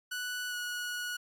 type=tone with pitch glide; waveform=sawtooth; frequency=1480 to 1460.5 Hz; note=F#6 to F#6; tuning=0 to -23 cents; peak=-31 dBFS; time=0.11-1.17 s; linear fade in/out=10 ms; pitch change=-23 cents; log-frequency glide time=0.49-0.55 s; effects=AAC 64 kbps